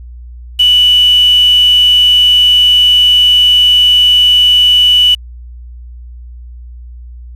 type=tone with quantisation; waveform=sine; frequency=2960 Hz; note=F#7; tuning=in tune; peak=-4 dBFS; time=0.59-5.15 s; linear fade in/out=10 ms; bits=4; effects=added 60 Hz sine -27 dBFS peak until 7.35 s + resampled to 32000 Hz